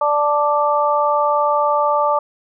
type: harmonic tone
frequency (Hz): 293.7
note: D4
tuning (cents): 0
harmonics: 2 / 3 / 4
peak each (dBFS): -18 / -18 / -18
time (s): 0.01-2.19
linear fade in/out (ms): 5
effects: none